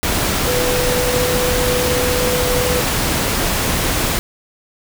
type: tone in noise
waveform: sine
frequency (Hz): 496.7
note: B4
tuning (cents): +10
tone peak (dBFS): -18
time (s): 0.47-2.81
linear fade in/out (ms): 0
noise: pink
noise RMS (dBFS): -18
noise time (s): 0.03-4.19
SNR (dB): -3
effects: none